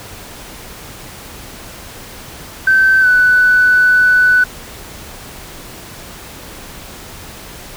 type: tone with pitch glide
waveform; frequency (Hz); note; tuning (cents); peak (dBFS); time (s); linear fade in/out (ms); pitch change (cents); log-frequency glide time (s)
sine; 1544 to 1492.3; G6 to F#6; -27 to +14; -6; 2.67-4.44; 5; -59; 3.01-3.07
effects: tanh soft clip ceiling -2 dBFS + pink hiss -33 dBFS RMS until 7.76 s